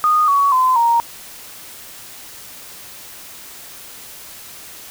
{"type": "tone with pitch steps", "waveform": "sine", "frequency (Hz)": [1232, 1123.2, 1024.1, 933.7], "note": ["D#6", "C#6", "C6", "A#5"], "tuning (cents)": [-17, 22, -37, 3], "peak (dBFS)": -11, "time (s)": [0.04, 1], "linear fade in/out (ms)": 0, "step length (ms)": 240, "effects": ["white hiss -37 dBFS RMS until 4.9 s"]}